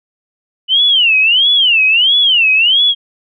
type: tone with vibrato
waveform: sine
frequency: 2938 Hz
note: F#7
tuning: 13 cents flat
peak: -7 dBFS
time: 0.68-2.95 s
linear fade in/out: 50 ms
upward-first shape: sine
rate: 1.5 Hz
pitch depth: 260 cents each way
effects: none